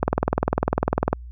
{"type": "click train", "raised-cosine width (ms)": 1, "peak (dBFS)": -4, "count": 23, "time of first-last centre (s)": [0.03, 1.13], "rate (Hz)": 20, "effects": ["added 60 Hz sine -35 dBFS peak until 1.31 s"]}